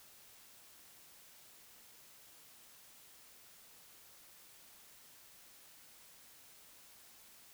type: silence
effects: white hiss -60 dBFS RMS until 7.53 s